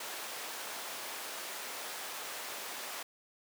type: high-pass noise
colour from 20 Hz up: pink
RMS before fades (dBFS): -42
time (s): 0-3.03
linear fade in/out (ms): 5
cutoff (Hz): 600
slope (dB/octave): 12
effects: none